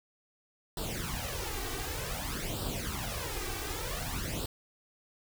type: noise with flanger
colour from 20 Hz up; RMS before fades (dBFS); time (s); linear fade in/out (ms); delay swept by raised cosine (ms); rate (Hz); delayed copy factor
pink; -36; 0.77-4.46; 2; 0.23 to 2.63; 0.54; +0.75
effects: none